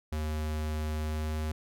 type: tone with pitch glide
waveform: square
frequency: 77 to 77.58 Hz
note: D#2 to D#2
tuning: -17 to -4 cents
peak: -31 dBFS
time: 0.12-1.52 s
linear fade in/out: 5 ms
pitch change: +13 cents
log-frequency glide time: 0.97-1.39 s
effects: none